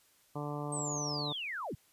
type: harmonic tone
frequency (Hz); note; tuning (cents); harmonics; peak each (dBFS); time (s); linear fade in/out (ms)
146.83; D3; 0; 1 / 2 / 3 / 4 / 5 / 6 / 7 / 8; -39 / -42 / -44 / -45 / -46 / -47 / -47 / -48; 0.35-1.33; 10
type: linear sweep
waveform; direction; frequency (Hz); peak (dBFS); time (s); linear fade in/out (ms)
sine; down; 8420 to 61.3; -36; 0.72-1.75; 5
effects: white hiss -67 dBFS RMS until 1.92 s + resampled to 32000 Hz

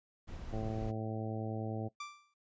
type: noise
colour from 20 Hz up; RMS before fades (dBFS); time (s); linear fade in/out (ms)
brown; -43; 0.27-0.92; 20
type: harmonic tone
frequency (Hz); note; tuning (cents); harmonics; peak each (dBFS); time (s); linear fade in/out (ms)
110; A2; 0; 1 / 2 / 3 / 4 / 5 / 6 / 7; -39 / -42 / -44 / -45 / -46 / -47 / -47; 0.52-1.89; 20
type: tone with exponential decay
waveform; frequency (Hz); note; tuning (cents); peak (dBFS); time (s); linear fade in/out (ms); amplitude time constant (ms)
sawtooth; 1174.7; D6; 0; -35; 2-2.34; 5; 73
effects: noise-tail reverb RT60 0.1 s tail -18 dB re dry + resampled to 16000 Hz

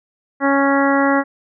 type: harmonic tone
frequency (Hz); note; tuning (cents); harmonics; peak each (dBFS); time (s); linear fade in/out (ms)
277.2; C#4; 0; 1 / 2 / 3 / 4 / 5 / 6 / 7; -16 / -19 / -21 / -22 / -23 / -24 / -24; 0.4-1.24; 50
effects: none

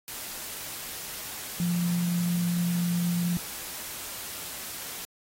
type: tone in noise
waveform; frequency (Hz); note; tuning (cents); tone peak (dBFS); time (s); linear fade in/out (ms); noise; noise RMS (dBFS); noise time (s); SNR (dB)
sine; 174.3; F3; -3; -24; 1.6-3.37; 0; white; -38; 0.08-5.05; +11
effects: AAC 48 kbps

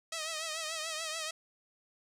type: tone with vibrato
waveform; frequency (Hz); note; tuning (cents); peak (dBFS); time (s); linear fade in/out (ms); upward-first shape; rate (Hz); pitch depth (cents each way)
5% pulse; 637; D#5; +41; -24; 0.12-1.31; 5; triangle; 6.9; 77
effects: resampled to 32000 Hz

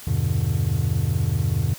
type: chord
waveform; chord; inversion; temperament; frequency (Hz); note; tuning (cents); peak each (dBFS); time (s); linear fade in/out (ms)
triangle; E minor seventh; none; just; 82.41 / 98.89 / 123.61 / 148.33; E2 / G2 / B2 / D3; 0 / +16 / +2 / +18; -23 / -21 / -21 / -23; 0.07-1.74; 5
effects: tanh soft clip ceiling -12 dBFS + white hiss -41 dBFS RMS until 1.78 s

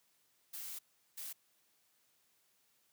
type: noise bursts at uneven times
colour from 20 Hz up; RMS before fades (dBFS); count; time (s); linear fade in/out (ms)
blue; -45; 2; 0.53-0.79 / 1.17-1.33; 10
effects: white hiss -74 dBFS RMS until 2.92 s + high-pass 80 Hz 12 dB/octave

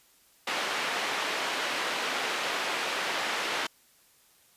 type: band-pass noise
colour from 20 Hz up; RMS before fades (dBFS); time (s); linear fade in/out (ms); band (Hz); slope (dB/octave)
white; -31; 0.47-3.67; 5; 360 to 2700; 12
effects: white hiss -62 dBFS RMS until 4.56 s + resampled to 32000 Hz

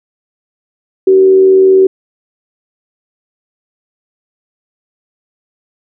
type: tone with frequency modulation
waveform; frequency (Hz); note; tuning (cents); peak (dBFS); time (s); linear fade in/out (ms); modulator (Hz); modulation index
sine; 380.5; F#4; +48; -3; 1.07-1.87; 5; 85; 0.24
effects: none

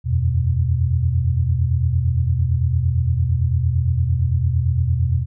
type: chord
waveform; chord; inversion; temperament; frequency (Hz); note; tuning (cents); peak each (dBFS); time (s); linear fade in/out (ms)
sine; E suspended second; none; equal with one note detuned; 82.41 / 91.23 / 123.47; E2 / F#2 / B2; 0 / -24 / 0; -19 / -22 / -19; 0.04-5.26; 50
effects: none

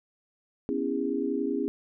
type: chord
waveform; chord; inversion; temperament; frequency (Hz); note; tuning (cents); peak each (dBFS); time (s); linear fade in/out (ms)
sine; C# minor seventh; third; equal with one note detuned; 246.9 / 277.2 / 329.6 / 406.5; B3 / C#4 / E4 / G#4; 0 / 0 / 0 / -37; -33 / -30 / -33 / -31; 0.69-1.68; 0
effects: none

